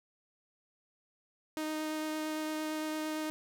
sawtooth tone with vibrato, 310.1 Hz, D#4, 6 cents flat, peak -30 dBFS, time 1.57-3.3 s, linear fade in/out 0 ms, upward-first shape triangle, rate 8.8 Hz, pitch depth 10 cents each way, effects none

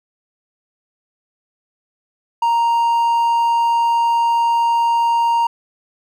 triangle tone, 932.3 Hz, A#5, in tune, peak -11 dBFS, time 2.42-5.47 s, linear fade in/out 5 ms, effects none

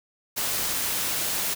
white noise, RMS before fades -27 dBFS, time 0.36-1.55 s, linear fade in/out 20 ms, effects none

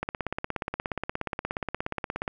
click train, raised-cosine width 0.5 ms, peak -14 dBFS, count 39, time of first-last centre 0.03-2.279 s, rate 16.9 Hz, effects none

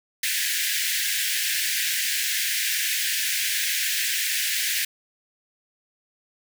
pink high-pass noise, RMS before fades -25 dBFS, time 0.23-4.85 s, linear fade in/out 5 ms, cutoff 1600 Hz, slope 96 dB/octave, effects none

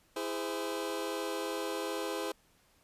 sawtooth chord, E augmented, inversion none, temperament just, 329.6 / 412 / 515 Hz, E4 / G#4 / B#4, 0 / -14 / -28 cents, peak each -35 / -34 / -34 dBFS, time 0.16-2.32 s, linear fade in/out 5 ms, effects pink hiss -67 dBFS RMS until 2.83 s + resampled to 32000 Hz

